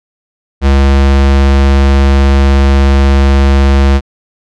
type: tone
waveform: square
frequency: 68.6 Hz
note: C#2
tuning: 17 cents flat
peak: -5 dBFS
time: 0.61-4.01 s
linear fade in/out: 50 ms
effects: low-pass 5000 Hz 12 dB/octave